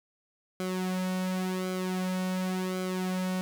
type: tone with flanger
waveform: sawtooth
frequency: 185 Hz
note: F#3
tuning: in tune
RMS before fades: -31 dBFS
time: 0.6-3.41 s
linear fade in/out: 0 ms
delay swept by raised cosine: 1.1 to 3 ms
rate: 0.91 Hz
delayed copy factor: -0.7
effects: none